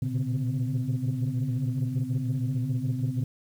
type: tone cluster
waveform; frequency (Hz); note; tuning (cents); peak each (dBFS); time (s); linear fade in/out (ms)
sine; 116.6 / 123.2 / 138.1 / 143.7 / 255.8; A#2 / B2 / C#3 / D3 / C4; +1 / -4 / -6 / -37 / -39; -32 / -28 / -31 / -33 / -32; 0.02-3.24; 5
effects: tanh soft clip ceiling -19 dBFS + 9-bit